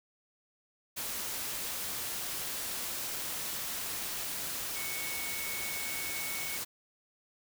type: tone in noise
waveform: sine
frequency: 2217 Hz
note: C#7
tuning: in tune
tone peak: -40 dBFS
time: 4.75-6.58 s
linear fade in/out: 20 ms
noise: white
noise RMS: -37 dBFS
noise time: 0.96-6.65 s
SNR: -6 dB
effects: none